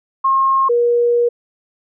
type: tone pair in turn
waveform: sine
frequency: 1074 / 477.3 Hz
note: C6 / A#4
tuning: +45 / +41 cents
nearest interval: octave + major second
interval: 1404 cents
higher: first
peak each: -11 dBFS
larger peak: neither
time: 0.24-0.69 / 0.69-1.29 s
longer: second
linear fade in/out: 10 ms
effects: none